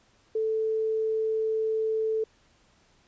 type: tone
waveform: sine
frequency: 440 Hz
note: A4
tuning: in tune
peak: -24 dBFS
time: 0.35-2.24 s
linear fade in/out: 5 ms
effects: pink hiss -63 dBFS RMS until 3.07 s + resampled to 16000 Hz